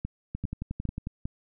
two click trains, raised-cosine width 5 ms, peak -19 / -20 dBFS, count 4 / 9, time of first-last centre 0.05-1.255 / 0.35-1.071 s, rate 2.49 / 11.1 Hz, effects none

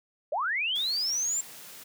sine linear sweep, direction up, 527 to 7459 Hz, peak -26 dBFS, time 0.32-1.41 s, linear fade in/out 5 ms
white high-pass noise, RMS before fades -46 dBFS, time 0.75-1.84 s, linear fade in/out 10 ms, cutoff 110 Hz, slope 24 dB/octave
effects none

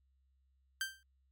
sawtooth tone with exponential decay, 1568 Hz, G6, in tune, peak -28 dBFS, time 0.81-1.03 s, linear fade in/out 1 ms, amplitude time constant 47 ms, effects added 66 Hz sine -70 dBFS peak until 1.31 s + MP3 96 kbps

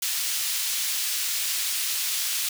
pink high-pass noise, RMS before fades -27 dBFS, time 0.02-2.49 s, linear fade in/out 5 ms, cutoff 3300 Hz, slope 12 dB/octave, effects none

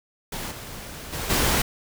pink noise with level steps, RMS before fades -32 / -38 / -30 / -21 dBFS, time 0.32-1.62 s, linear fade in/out 5 ms, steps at 0.5 / 1.12 / 1.29 s, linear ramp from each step 20 ms, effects none

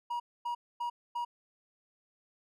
triangle tone bursts, 956 Hz, A#5, 43 cents sharp, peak -30 dBFS, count 4, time 0.1-1.25 s, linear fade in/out 10 ms, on 100 ms, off 250 ms, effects none

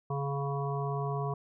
harmonic tone, 140.1 Hz, C#3, 19 cents sharp, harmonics 1 / 3 / 5 / 7 / 8, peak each -32 / -37 / -39 / -40 / -41 dBFS, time 0.1-1.34 s, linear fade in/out 5 ms, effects none

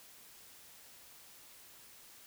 silence, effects white hiss -57 dBFS RMS until 2.26 s

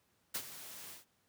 white noise with ADSR envelope, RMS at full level -36 dBFS, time 0.34-1.05 s, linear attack 11 ms, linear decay 67 ms, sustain -13 dB, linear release 140 ms, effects pink hiss -75 dBFS RMS until 1.28 s + high-pass 80 Hz 12 dB/octave

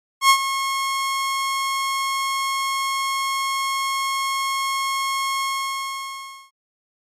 sawtooth tone with ADSR envelope, 1085 Hz, C#6, 37 cents flat, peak -5 dBFS, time 0.21-6.51 s, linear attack 87 ms, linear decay 74 ms, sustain -12 dB, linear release 1100 ms, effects low-pass 12000 Hz 12 dB/octave + MP3 64 kbps

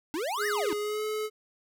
square exponential two-way sweep, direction up then down, 286.4 to 1975.5 to 286.4 Hz, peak -30 dBFS, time 0.14-0.73 s, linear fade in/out 0 ms, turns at 0.47 s
square tone with pitch glide, 415.3 to 429.2 Hz, G#4 to A4, 0 to -43 cents, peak -30 dBFS, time 0.37-1.3 s, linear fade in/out 50 ms, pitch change +57 cents, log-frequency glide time 0.78-1.04 s
effects none

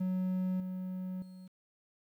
triangle tone with level steps, 185 Hz, F#3, in tune, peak -28 / -34 / -45 dBFS, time 0-1.48 s, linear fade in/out 10 ms, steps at 0.6 / 1.22 s, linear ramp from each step 2 ms, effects 11-bit

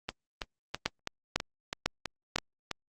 two click trains, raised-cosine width 0.2 ms, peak -9 / -15 dBFS, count 4 / 9, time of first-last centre 0.86-2.36 / 0.09-2.713 s, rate 2 / 3.05 Hz, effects Opus 24 kbps

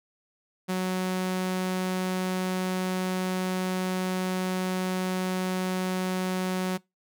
sawtooth tone, 185 Hz, F#3, in tune, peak -22 dBFS, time 0.68-6.78 s, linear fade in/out 20 ms, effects noise-tail reverb RT60 0.2 s tail -23 dB re dry

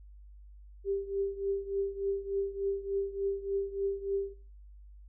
sine tone with tremolo, 394.7 Hz, G4, 12 cents sharp, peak -27 dBFS, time 0.84-4.34 s, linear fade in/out 50 ms, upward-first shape triangle, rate 3.4 Hz, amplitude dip 90%, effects noise-tail reverb RT60 0.4 s tail -17 dB re dry + added 50 Hz sine -49 dBFS peak until 5.08 s

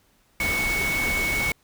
sine tone in noise, 2217 Hz, C#7, in tune, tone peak -23 dBFS, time 0.4-1.52 s, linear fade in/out 2 ms, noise pink, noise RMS -29 dBFS, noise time 0.4-1.52 s, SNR +3 dB, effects pink hiss -63 dBFS RMS until 1.63 s

